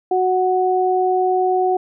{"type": "tone pair together", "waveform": "sine", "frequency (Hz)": [369.4, 740], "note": ["F#4", "F#5"], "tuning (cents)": [-3, 0], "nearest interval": "octave", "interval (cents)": 1203, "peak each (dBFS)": -17, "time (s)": [0.11, 1.77], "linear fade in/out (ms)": 5, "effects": []}